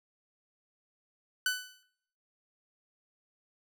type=tone with exponential decay; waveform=sawtooth; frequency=1500 Hz; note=F#6; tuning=23 cents sharp; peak=-21 dBFS; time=1.46-1.83 s; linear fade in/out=2 ms; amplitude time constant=80 ms; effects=noise-tail reverb RT60 0.7 s tail -21 dB re dry